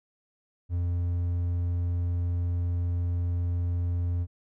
triangle tone, 87.31 Hz, F2, in tune, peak -23 dBFS, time 0.69-4.27 s, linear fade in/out 50 ms, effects none

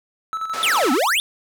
triangle tone with tremolo, 1309 Hz, E6, 13 cents flat, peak -20 dBFS, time 0.33-0.97 s, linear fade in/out 0 ms, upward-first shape square, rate 12 Hz, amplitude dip 55%
pink band-pass noise, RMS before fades -31 dBFS, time 0.53-0.9 s, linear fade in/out 10 ms, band 500 to 7000 Hz, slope 12 dB/octave
square exponential two-way sweep, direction down then up, 3709 to 235.9 to 3709 Hz, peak -17 dBFS, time 0.63-1.2 s, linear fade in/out 0 ms, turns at 0.92 s
effects none

